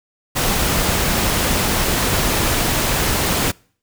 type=noise; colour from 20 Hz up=pink; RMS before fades=-18 dBFS; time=0.35-3.52 s; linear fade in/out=20 ms; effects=noise-tail reverb RT60 0.5 s tail -26 dB re dry